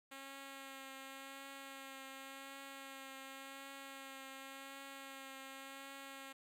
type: tone with vibrato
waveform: 5% pulse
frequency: 271.1 Hz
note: C#4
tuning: 38 cents flat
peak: -38 dBFS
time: 0.11-6.33 s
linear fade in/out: 10 ms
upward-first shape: triangle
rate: 0.9 Hz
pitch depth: 20 cents each way
effects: none